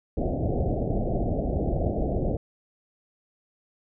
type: low-pass noise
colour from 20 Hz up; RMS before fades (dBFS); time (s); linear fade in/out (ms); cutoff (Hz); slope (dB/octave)
pink; -26; 0.17-2.37; 2; 740; 96
effects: none